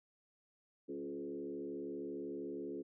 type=tone with frequency modulation; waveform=sine; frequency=348.5 Hz; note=F4; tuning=4 cents flat; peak=-40 dBFS; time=0.88-2.83 s; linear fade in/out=20 ms; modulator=72.8 Hz; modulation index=1.4; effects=none